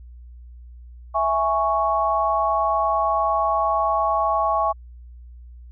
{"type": "chord", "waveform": "sine", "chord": "C# minor", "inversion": "first", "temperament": "equal", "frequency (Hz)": [659.3, 830.6, 1108.7], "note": ["E5", "G#5", "C#6"], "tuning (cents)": [0, 0, 0], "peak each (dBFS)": [-23, -23, -21], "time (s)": [1.14, 4.73], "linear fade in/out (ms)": 20, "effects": ["added 60 Hz sine -39 dBFS peak until 5.71 s"]}